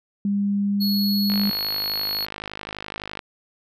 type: tone with pitch glide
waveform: sine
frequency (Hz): 201.3 to 202.7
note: G3 to G#3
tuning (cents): +46 to -42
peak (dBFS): -19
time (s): 0.25-1.5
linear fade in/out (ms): 2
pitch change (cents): +12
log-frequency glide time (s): 0.61-1.31
type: tone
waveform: square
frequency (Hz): 4343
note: C#8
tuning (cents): -36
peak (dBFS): -24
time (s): 0.8-2.26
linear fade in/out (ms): 20
type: click train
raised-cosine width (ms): 0.3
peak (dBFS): -15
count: 99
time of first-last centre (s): 1.3-3.192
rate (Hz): 51.8
effects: none